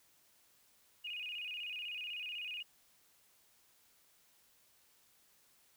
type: tone with vibrato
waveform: sine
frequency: 2671 Hz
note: E7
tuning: 22 cents sharp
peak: -40 dBFS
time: 1.04-2.63 s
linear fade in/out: 10 ms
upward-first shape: square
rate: 16 Hz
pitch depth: 120 cents each way
effects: white hiss -69 dBFS RMS until 5.76 s